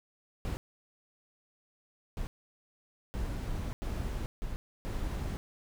brown noise bursts at uneven times, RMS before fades -35 dBFS, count 6, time 0.45-0.57 / 2.17-2.27 / 3.14-3.73 / 3.82-4.26 / 4.42-4.56 / 4.85-5.37 s, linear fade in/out 0 ms, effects none

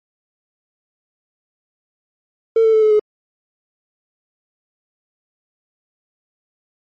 triangle tone with pitch steps, 451 / 444 / 437.1 / 430.4 / 423.7 Hz, A4 / A4 / A4 / A4 / G#4, +43 / +16 / -11 / -38 / +35 cents, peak -6 dBFS, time 2.56-2.995 s, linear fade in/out 5 ms, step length 87 ms, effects tanh soft clip ceiling -6 dBFS + MP3 32 kbps

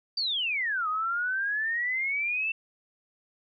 sine exponential two-way sweep, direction down then up, 4729 to 1233 to 2689 Hz, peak -26 dBFS, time 0.17-2.52 s, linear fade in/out 5 ms, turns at 0.88 s, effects none

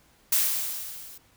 blue noise with level ramp, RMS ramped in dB -21 to -46 dBFS, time 0.32-1.18 s, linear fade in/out 5 ms, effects pink hiss -61 dBFS RMS until 1.36 s

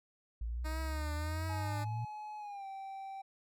sine exponential sweep, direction up, 55 to 118.4 Hz, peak -35 dBFS, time 0.41-2.05 s, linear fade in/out 5 ms
10% pulse tone with vibrato, 309 Hz, D#4, 12 cents flat, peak -33 dBFS, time 0.64-1.85 s, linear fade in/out 20 ms, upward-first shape triangle, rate 1.5 Hz, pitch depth 69 cents each way
triangle tone with pitch glide, 848 to 777.6 Hz, G#5 to G5, +36 to -14 cents, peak -40 dBFS, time 1.49-3.22 s, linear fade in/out 10 ms, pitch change -150 cents, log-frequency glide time 2.38-2.66 s
effects none

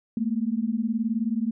sine beating tone pair, 216 / 235 Hz, A3 / A#3, -32 / +14 cents, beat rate 19 Hz, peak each -26 / -26 dBFS, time 0.17-1.51 s, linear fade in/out 2 ms, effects none

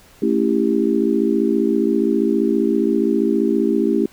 sine chord, A dominant seventh, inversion none, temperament just, 220 / 275 / 330 / 396 Hz, A3 / C#4 / E4 / G4, 0 / -14 / +2 / +18 cents, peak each -20 dBFS, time 0.22-4.06 s, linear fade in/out 5 ms, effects pink hiss -49 dBFS RMS until 4.12 s

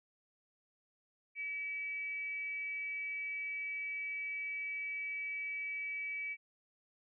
sine tone with frequency modulation, 2293 Hz, D7, 42 cents flat, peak -37 dBFS, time 1.35-6.37 s, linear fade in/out 50 ms, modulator 383 Hz, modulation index 0.24, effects none

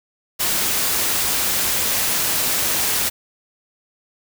white noise, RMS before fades -20 dBFS, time 0.39-3.1 s, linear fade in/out 20 ms, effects none

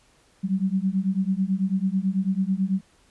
sine beating tone pair, 186.4 / 195.5 Hz, F#3 / G3, +13 / -4 cents, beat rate 9.1 Hz, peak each -24 dBFS, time 0.43-2.81 s, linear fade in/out 20 ms, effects pink hiss -60 dBFS RMS until 3.1 s + resampled to 24000 Hz

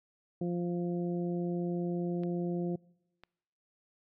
harmonic tone, 174.61 Hz, F3, in tune, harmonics 1 / 2 / 3 / 4, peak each -32 / -35 / -43 / -47 dBFS, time 0.41-2.76 s, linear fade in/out 5 ms
clicks, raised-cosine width 0.3 ms, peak -35 dBFS, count 2, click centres 2.235 / 3.236 s
effects noise-tail reverb RT60 1.0 s tail -26 dB re dry

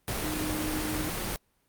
sine tone in noise, 308.1 Hz, D#4, 17 cents flat, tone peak -32 dBFS, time 0.24-1.09 s, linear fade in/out 0 ms, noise pink, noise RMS -32 dBFS, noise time 0.08-1.36 s, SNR -3 dB, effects pink hiss -71 dBFS RMS until 1.68 s + Opus 32 kbps

